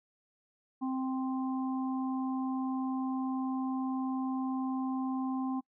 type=harmonic tone; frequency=261.6 Hz; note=C4; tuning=in tune; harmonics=1 / 3 / 4; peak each=-31 / -41 / -43 dBFS; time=0.81-5.61 s; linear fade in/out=20 ms; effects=noise-tail reverb RT60 0.1 s tail -25 dB re dry